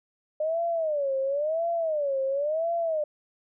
sine tone with vibrato, 603 Hz, D5, 46 cents sharp, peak -24 dBFS, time 0.4-3.04 s, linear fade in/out 5 ms, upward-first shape sine, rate 0.96 Hz, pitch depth 210 cents each way, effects none

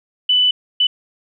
sine tone bursts at uneven times, 2989 Hz, F#7, 17 cents sharp, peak -11 dBFS, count 2, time 0.29-0.51 / 0.8-0.87 s, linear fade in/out 5 ms, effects none

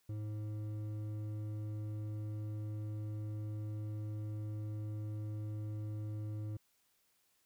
sine tone with hard clipping, 106.3 Hz, G#2, 41 cents sharp, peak -40 dBFS, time 0.09-6.57 s, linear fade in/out 5 ms, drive 8 dB, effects white hiss -75 dBFS RMS until 7.45 s

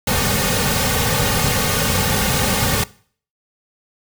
pink noise with comb filter, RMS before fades -18 dBFS, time 0.07-2.84 s, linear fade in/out 5 ms, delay 3 ms, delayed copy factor -1, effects noise-tail reverb RT60 0.5 s tail -21 dB re dry

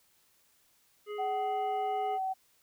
harmonic tone, 417.6 Hz, G#4, 10 cents sharp, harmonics 1 / 3 / 5 / 7, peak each -36 / -46 / -50 / -53 dBFS, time 1.06-2.19 s, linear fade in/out 50 ms
sine tone with pitch glide, 755 to 759.8 Hz, F#5 to F#5, +35 to +46 cents, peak -30 dBFS, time 1.18-2.34 s, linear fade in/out 20 ms, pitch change +11 cents, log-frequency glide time 1.31-1.55 s
effects white hiss -68 dBFS RMS until 2.62 s

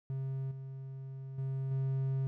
triangle tone with level steps, 133.9 Hz, C3, 40 cents sharp, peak -32 / -39 / -31 / -28 dBFS, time 0.1-2.27 s, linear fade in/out 0 ms, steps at 0.51 / 1.38 / 1.71 s, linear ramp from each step 5 ms, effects none

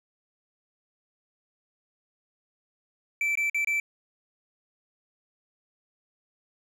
triangle tone with dropouts, 2328 Hz, D7, 16 cents flat, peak -22 dBFS, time 3.21-3.8 s, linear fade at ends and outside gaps 2 ms, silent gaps 3.354-3.373 / 3.498-3.545 / 3.647-3.672 s, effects none

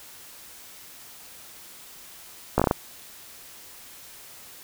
slowing click train, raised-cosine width 1 ms, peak -5 dBFS, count 6, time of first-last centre 2.58-2.711 s, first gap 16 ms, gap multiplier 1.25, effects white hiss -46 dBFS RMS until 4.63 s

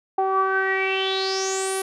sawtooth tone with low-pass filter sweep, 383.1 Hz, G4, 40 cents flat, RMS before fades -23 dBFS, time 0.18-1.82 s, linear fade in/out 5 ms, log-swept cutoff 830 to 11000 Hz, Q 8, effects none

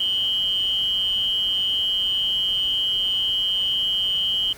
sine tone pair together, 2960 / 3151 Hz, F#7 / G7, 0 / +8 cents, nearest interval minor second, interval 108 cents, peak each -23 / -22 dBFS, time 0-4.53 s, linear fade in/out 5 ms, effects pink hiss -43 dBFS RMS until 4.57 s

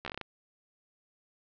slowing click train, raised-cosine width 0.3 ms, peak -21 dBFS, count 8, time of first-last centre 0.05-0.213 s, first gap 13 ms, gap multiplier 1.19, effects low-pass 5000 Hz 12 dB/octave

